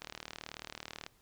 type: click train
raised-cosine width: 0.2 ms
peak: -24 dBFS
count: 41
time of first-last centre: 0.02-1.064 s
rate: 38.3 Hz
effects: pink hiss -68 dBFS RMS until 1.21 s